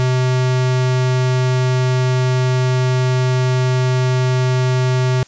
square tone, 127.8 Hz, C3, 40 cents flat, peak -14 dBFS, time 0-5.23 s, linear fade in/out 0 ms, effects white hiss -46 dBFS RMS until 5.27 s + resampled to 16000 Hz

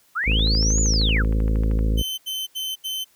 sine linear two-way sweep, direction up then down, 1180 to 7040 to 1180 Hz, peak -21 dBFS, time 0.15-1.23 s, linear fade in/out 20 ms, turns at 0.81 s
click train, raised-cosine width 0.5 ms, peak -25 dBFS, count 21, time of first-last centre 0.24-1.79 s, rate 12.9 Hz
harmonic tone, 54.2 Hz, A1, 25 cents flat, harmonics 1 / 2 / 3 / 4 / 5 / 6 / 7 / 8 / 9 / 10, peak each -18 / -28 / -32 / -31 / -33 / -40 / -40 / -40 / -38 / -44 dBFS, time 0.26-2.03 s, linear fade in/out 20 ms
40% pulse tone bursts, 3071 Hz, G7, 36 cents flat, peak -25 dBFS, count 4, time 1.97-3.047 s, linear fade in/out 20 ms, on 210 ms, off 79 ms
effects white hiss -59 dBFS RMS until 3.15 s

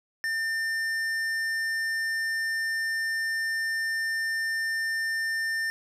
sine tone with tanh clipping, 1800 Hz, A6, 39 cents sharp, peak -28 dBFS, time 0.24-5.7 s, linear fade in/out 0 ms, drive 13 dB, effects none

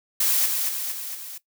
blue noise with echo, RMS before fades -21 dBFS, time 0.2-0.46 s, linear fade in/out 5 ms, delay 230 ms, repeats 4, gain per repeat -4 dB, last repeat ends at 1.38 s, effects noise-tail reverb RT60 0.1 s tail -17 dB re dry

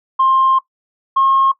sine tone pair in turn, 1058 / 1077.7 Hz, C6 / C#6, +19 / -49 cents, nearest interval unison, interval 32 cents, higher second, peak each -9 dBFS, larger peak neither, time 0.19-0.59 / 1.16-1.52 s, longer first, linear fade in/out 10 ms, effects noise-tail reverb RT60 0.1 s tail -17 dB re dry + tanh soft clip ceiling -5 dBFS

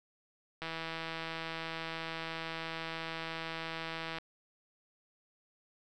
click train, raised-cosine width 0.3 ms, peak -23 dBFS, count 582, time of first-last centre 0.62-4.184 s, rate 163 Hz, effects none

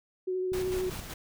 sine tone with vibrato, 370 Hz, F#4, in tune, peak -28 dBFS, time 0.27-0.9 s, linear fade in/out 10 ms, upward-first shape sine, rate 13 Hz, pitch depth 16 cents each way
click train, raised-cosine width 5 ms, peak -31 dBFS, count 16, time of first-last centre 0.52-0.992 s, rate 31.8 Hz
pink noise with tremolo, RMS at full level -39 dBFS, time 0.53-1.14 s, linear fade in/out 5 ms, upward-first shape square, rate 5.3 Hz, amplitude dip 40%
effects none

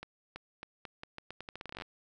accelerating click train, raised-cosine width 0.3 ms, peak -26 dBFS, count 20, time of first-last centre 0.03-1.821 s, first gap 330 ms, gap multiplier 0.82, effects none

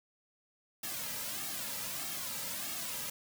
white noise with flanger, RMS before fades -39 dBFS, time 0.83-3.1 s, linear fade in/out 5 ms, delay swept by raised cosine 2 to 2.79 ms, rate 1.6 Hz, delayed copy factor -0.85, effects none

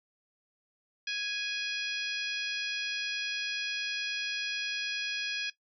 harmonic tone with a mistuned harmonic, 830.6 Hz, G#5, in tune, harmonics 2 / 3 / 4 / 5 / 6 / 7, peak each -38 / -36 / -38 / -42 / -39 / -44 dBFS, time 1.07-5.5 s, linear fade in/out 5 ms, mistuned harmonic 7, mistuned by -21 cents, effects noise-tail reverb RT60 0.1 s tail -17 dB re dry

